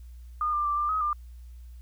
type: tone with pitch steps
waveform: sine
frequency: 1219 / 1191 / 1175 / 1190 / 1268 / 1196 Hz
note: D#6 / D6 / D6 / D6 / D#6 / D6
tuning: -36 / +24 / +1 / +22 / +32 / +31 cents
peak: -24 dBFS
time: 0.41-1.13 s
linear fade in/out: 2 ms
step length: 120 ms
effects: added 60 Hz sine -42 dBFS peak until 1.81 s + white hiss -67 dBFS RMS until 1.81 s